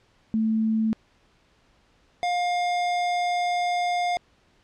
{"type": "tone pair in turn", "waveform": ["sine", "square"], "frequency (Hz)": [220.6, 708.5], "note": ["A3", "F5"], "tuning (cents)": [5, 25], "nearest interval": "octave + minor sixth", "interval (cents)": 2020, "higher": "second", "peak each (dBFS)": [-20, -23], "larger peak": "first", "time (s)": [[0.34, 0.93], [2.23, 4.17]], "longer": "second", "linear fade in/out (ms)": 0, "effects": ["pink hiss -62 dBFS RMS until 4.63 s", "low-pass 5000 Hz 12 dB/octave"]}